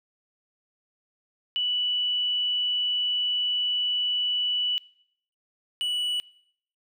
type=tone pair in turn; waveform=sine / triangle; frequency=2960 / 2950 Hz; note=F#7 / F#7; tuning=0 / -6 cents; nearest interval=unison; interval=6 cents; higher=first; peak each=-23 dBFS; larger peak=neither; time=1.56-4.78 / 5.81-6.2 s; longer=first; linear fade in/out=0 ms; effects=noise-tail reverb RT60 0.7 s tail -23 dB re dry